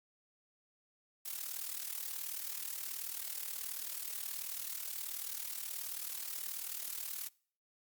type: noise with amplitude modulation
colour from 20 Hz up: blue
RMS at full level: -38 dBFS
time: 1.25-7.29 s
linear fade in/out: 10 ms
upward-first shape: sine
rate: 38.6 Hz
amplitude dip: 75%
effects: noise-tail reverb RT60 0.5 s tail -24 dB re dry + Opus 48 kbps